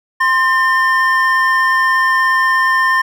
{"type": "tone pair together", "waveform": "triangle", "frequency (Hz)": [1046.5, 1804.2], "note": ["C6", "A6"], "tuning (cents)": [0, 43], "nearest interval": "major sixth", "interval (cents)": 943, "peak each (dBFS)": [-12, -11], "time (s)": [0.2, 3.02], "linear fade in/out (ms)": 10, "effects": []}